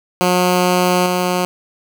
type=tone with level steps; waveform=10% pulse; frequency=180.3 Hz; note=F#3; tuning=45 cents flat; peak=-4 / -7 dBFS; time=0.21-1.45 s; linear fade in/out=0 ms; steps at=1.06 s; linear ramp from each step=2 ms; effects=none